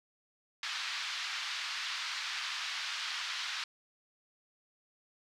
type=band-pass noise; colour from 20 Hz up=white; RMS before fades=-38 dBFS; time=0.63-3.64 s; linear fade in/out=2 ms; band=1100 to 4700 Hz; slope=24 dB/octave; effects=none